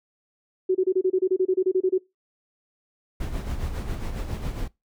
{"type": "tone bursts", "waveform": "sine", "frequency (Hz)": 373.2, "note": "F#4", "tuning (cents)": 15, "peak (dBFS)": -17, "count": 15, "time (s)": [0.69, 1.982], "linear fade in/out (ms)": 10, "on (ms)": 60, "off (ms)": 28}
{"type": "noise with tremolo", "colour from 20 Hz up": "brown", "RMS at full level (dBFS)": -27, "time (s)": [3.2, 4.68], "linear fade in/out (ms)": 5, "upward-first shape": "sine", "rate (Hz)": 7.3, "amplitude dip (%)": 55}
{"effects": ["noise-tail reverb RT60 0.2 s tail -22 dB re dry"]}